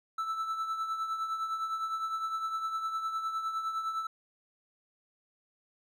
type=tone with tremolo; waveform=triangle; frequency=1318.5 Hz; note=E6; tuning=in tune; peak=-27 dBFS; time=0.18-4.07 s; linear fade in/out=5 ms; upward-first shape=triangle; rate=9.8 Hz; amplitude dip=60%; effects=none